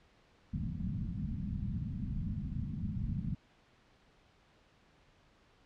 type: low-pass noise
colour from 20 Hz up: white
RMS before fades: -37 dBFS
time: 0.53-3.35 s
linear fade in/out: 10 ms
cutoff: 220 Hz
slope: 48 dB/octave
effects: pink hiss -66 dBFS RMS until 5.65 s + low-pass 4000 Hz 12 dB/octave